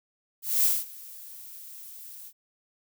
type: noise with ADSR envelope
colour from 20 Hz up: violet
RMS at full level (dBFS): -21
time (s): 0.42-2.33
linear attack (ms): 220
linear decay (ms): 210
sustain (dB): -23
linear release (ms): 61
effects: none